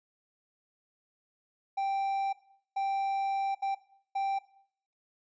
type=tone bursts at uneven times; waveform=triangle; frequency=784 Hz; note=G5; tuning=in tune; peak=-26 dBFS; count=4; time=1.77-2.33 / 2.76-3.55 / 3.62-3.75 / 4.15-4.39 s; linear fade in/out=10 ms; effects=noise-tail reverb RT60 0.6 s tail -17 dB re dry + resampled to 16000 Hz